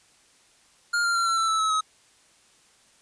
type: tone with pitch steps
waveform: square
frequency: 1411 / 1390.8 / 1370.8 / 1351.2 / 1331.8 / 1312.7 / 1293.9 / 1275.3 Hz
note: F6 / F6 / F6 / E6 / E6 / E6 / E6 / D#6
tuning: +17 / -8 / -33 / +42 / +17 / -8 / -33 / +42 cents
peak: -22 dBFS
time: 0.93-1.81 s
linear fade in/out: 10 ms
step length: 110 ms
effects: white hiss -59 dBFS RMS until 3.01 s + resampled to 22050 Hz